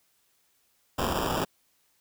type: noise with sample-and-hold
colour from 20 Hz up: blue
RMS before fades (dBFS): -28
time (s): 0.98-1.45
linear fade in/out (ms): 10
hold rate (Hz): 2100
effects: white hiss -69 dBFS RMS until 2 s